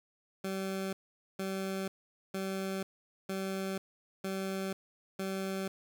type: tone bursts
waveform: 20% pulse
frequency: 192.1 Hz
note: G3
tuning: 35 cents flat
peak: -29 dBFS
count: 6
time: 0.44-5.68 s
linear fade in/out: 5 ms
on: 490 ms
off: 460 ms
effects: none